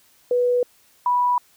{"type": "tone pair in turn", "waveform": "sine", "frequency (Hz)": [491, 982], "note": ["B4", "B5"], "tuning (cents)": [-10, -10], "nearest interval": "octave", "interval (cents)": 1200, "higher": "second", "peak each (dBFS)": -16, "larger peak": "neither", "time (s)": [[0.31, 0.63], [1.06, 1.38]], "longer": "neither", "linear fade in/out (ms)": 2, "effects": ["white hiss -57 dBFS RMS until 1.56 s"]}